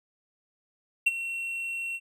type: tone with ADSR envelope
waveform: triangle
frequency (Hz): 2723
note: F7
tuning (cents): -44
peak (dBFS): -15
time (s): 1.06-2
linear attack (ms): 10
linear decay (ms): 28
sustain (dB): -14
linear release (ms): 50
effects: none